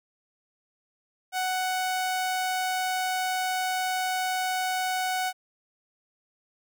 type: tone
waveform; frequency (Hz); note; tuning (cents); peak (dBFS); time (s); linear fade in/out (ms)
sawtooth; 743; F#5; +7; -22; 1.32-5.33; 50
effects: none